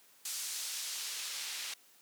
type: noise with band-pass filter sweep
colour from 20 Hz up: white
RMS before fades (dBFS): -40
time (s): 0.25-1.74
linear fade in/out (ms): 5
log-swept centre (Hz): 6500 to 3400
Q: 0.81
effects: white hiss -63 dBFS RMS until 2.01 s + high-pass 200 Hz 12 dB/octave